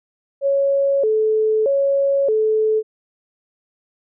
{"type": "tone with vibrato", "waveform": "sine", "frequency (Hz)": 490.9, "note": "B4", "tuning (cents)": -10, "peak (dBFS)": -14, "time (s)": [0.41, 2.83], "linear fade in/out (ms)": 50, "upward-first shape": "square", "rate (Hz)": 0.8, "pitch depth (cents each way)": 210, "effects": []}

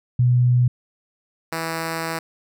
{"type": "tone pair in turn", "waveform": ["sine", "5% pulse"], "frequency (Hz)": [123.47, 163.49], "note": ["B2", "E3"], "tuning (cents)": [0, -14], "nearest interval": "perfect fourth", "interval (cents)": 486, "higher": "second", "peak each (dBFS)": -13, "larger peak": "neither", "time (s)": [[0.19, 0.68], [1.52, 2.19]], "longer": "second", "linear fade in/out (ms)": 5, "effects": []}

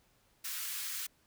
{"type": "high-pass noise", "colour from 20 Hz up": "white", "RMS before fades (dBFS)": -39, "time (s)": [0.44, 1.07], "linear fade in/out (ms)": 10, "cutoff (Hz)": 1300, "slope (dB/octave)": 24, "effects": ["pink hiss -70 dBFS RMS until 1.26 s"]}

